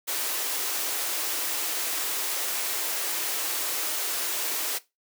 white high-pass noise, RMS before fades -29 dBFS, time 0.07-4.79 s, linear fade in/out 20 ms, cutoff 290 Hz, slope 48 dB/octave, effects noise-tail reverb RT60 0.2 s tail -17 dB re dry

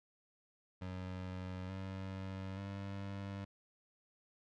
25% pulse tone with pitch steps, 92.3 / 95.44 / 98.7 Hz, F#2 / G2 / G2, -4 / -46 / +12 cents, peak -38 dBFS, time 0.81-3.45 s, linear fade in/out 10 ms, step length 880 ms, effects low-pass 4000 Hz 12 dB/octave

